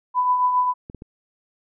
sine tone with tremolo, 997 Hz, B5, 16 cents sharp, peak -14 dBFS, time 0.14-0.74 s, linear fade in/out 50 ms, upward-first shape triangle, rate 7.3 Hz, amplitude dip 50%
clicks, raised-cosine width 3 ms, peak -24 dBFS, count 3, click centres 0.899 / 0.947 / 1.021 s
effects none

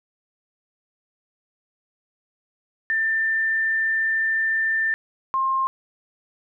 sine tone pair in turn, 1787 / 1062.6 Hz, A6 / C6, +26 / +26 cents, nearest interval major sixth, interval 900 cents, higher first, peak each -19 / -19 dBFS, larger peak neither, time 2.9-4.94 / 5.34-5.67 s, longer first, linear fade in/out 0 ms, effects none

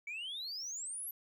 sine exponential sweep, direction up, 2255 to 12000 Hz, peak -37 dBFS, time 0.07-1.11 s, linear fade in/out 5 ms, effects tanh soft clip ceiling -38 dBFS + 13-bit

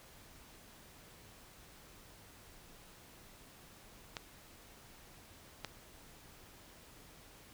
clicks, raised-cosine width 0.2 ms, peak -22 dBFS, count 2, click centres 4.168 / 5.647 s, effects pink hiss -58 dBFS RMS until 7.53 s

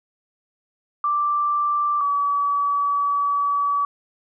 sine tone pair in turn, 1174.7 / 1143.2 Hz, D6 / D6, 0 / -47 cents, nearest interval unison, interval 47 cents, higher first, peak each -18 dBFS, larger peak neither, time 1.04-2.01 / 2.01-3.85 s, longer second, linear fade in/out 2 ms, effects none

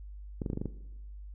clicks, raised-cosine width 3 ms, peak -20 dBFS, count 7, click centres 0.418 / 0.462 / 0.501 / 0.532 / 0.574 / 0.615 / 0.657 s, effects noise-tail reverb RT60 1.0 s tail -17 dB re dry + added 50 Hz sine -42 dBFS peak until 1.34 s

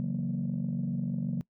sine chord, F# dominant seventh, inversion second, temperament equal, 138.59 / 164.81 / 185 / 233.1 Hz, C#3 / E3 / F#3 / A#3, 0 / 0 / 0 / 0 cents, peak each -33 / -36 / -32 / -33 dBFS, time 0-1.41 s, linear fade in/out 0 ms, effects noise-tail reverb RT60 0.1 s tail -22 dB re dry + tanh soft clip ceiling -23 dBFS

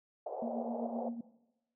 white band-pass noise, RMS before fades -40 dBFS, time 0.26-1.09 s, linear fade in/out 5 ms, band 450 to 750 Hz, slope 48 dB/octave
sine tone with tremolo, 234.1 Hz, A#3, 8 cents sharp, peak -34 dBFS, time 0.42-1.21 s, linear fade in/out 5 ms, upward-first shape triangle, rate 7.8 Hz, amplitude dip 75%
effects noise-tail reverb RT60 0.9 s tail -17 dB re dry

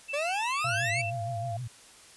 sine tone with pitch glide, 2653 to 2673 Hz, E7 to E7, +10 to +23 cents, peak -33 dBFS, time 0.08-1.11 s, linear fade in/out 20 ms, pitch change +13 cents, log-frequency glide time 0.27-0.77 s
40% pulse exponential sweep, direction up, 554.4 to 2349 Hz, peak -28 dBFS, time 0.13-1.02 s, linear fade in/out 10 ms
sine tone, 689 Hz, F5, 24 cents flat, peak -33 dBFS, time 0.64-1.57 s, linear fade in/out 5 ms
sine tone with vibrato, 115.4 Hz, A#2, 17 cents flat, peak -33 dBFS, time 0.64-1.68 s, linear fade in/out 10 ms, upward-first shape triangle, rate 6.4 Hz, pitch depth 220 cents each way
effects white hiss -53 dBFS RMS until 2.16 s + resampled to 24000 Hz

